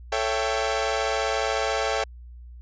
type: chord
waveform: sawtooth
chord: A dominant seventh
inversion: none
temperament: equal with one note detuned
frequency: 440 / 554.4 / 668.1 / 784 Hz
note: A4 / C#5 / E5 / G5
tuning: 0 / 0 / +23 / 0 cents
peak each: -25 dBFS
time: 0.12-2.04 s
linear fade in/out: 5 ms
effects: added 60 Hz sine -40 dBFS peak until 2.61 s + resampled to 16000 Hz